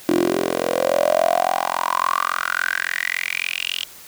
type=tone with high-pass filter sweep; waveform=10% pulse; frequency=43.57 Hz; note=F1; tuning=3 cents flat; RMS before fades=-21 dBFS; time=0.09-3.85 s; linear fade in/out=0 ms; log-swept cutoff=330 to 3100 Hz; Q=8.1; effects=white hiss -42 dBFS RMS until 4.07 s